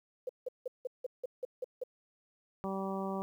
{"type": "tone bursts", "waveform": "sine", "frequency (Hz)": 506, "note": "B4", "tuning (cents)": 42, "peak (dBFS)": -33, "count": 9, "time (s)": [0.27, 1.837], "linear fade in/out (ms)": 5, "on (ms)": 23, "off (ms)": 170}
{"type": "harmonic tone", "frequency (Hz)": 193.2, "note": "G3", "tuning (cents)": -25, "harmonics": [1, 2, 3, 4, 5, 6], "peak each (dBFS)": [-37, -40, -42, -43, -44, -45], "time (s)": [2.64, 3.22], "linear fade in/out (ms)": 0}
{"effects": ["11-bit"]}